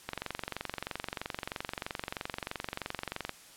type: click train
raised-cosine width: 0.3 ms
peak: -18 dBFS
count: 75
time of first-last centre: 0.09-3.293 s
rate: 23.1 Hz
effects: white hiss -54 dBFS RMS until 3.56 s + low-pass 11000 Hz 12 dB/octave